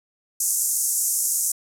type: band-pass noise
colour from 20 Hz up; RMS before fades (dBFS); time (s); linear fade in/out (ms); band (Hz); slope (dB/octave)
pink; -23; 0.4-1.52; 5; 6300 to 13000; 48
effects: none